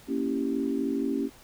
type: chord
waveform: sine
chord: A# diminished seventh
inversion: none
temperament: equal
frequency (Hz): 233.1 / 277.2 / 329.6 / 392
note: A#3 / C#4 / E4 / G4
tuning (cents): 0 / 0 / 0 / 0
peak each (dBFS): -32 / -28 / -34 / -33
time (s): 0.07-1.3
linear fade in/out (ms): 50
effects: pink hiss -53 dBFS RMS until 1.43 s